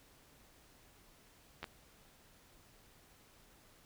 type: clicks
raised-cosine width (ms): 0.3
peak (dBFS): -26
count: 2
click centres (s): 1.63 / 1.642
effects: pink hiss -64 dBFS RMS until 3.85 s